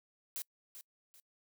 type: noise with echo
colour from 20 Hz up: blue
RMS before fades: -40 dBFS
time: 0.36-0.42 s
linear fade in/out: 0 ms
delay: 390 ms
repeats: 2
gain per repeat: -10 dB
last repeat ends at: 1.2 s
effects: noise-tail reverb RT60 0.1 s tail -26 dB re dry